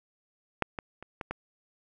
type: clicks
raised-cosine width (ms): 0.5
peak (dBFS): -10 / -19 / -28 / -20 / -18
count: 5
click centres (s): 0.623 / 0.788 / 1.026 / 1.212 / 1.31
effects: none